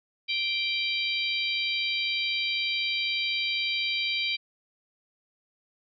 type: harmonic tone with a mistuned harmonic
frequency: 784 Hz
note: G5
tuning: in tune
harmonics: 3 / 4 / 5 / 6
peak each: -29 / -32 / -32 / -34 dBFS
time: 0.28-4.37 s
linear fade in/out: 20 ms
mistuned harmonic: 5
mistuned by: -33 cents
effects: none